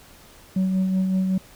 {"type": "tone with tremolo", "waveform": "sine", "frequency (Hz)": 188.1, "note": "F#3", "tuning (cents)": 29, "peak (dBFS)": -15, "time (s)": [0.56, 1.38], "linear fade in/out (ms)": 5, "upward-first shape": "sine", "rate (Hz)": 5.3, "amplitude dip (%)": 40, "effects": ["tanh soft clip ceiling -17 dBFS", "pink hiss -49 dBFS RMS until 1.55 s"]}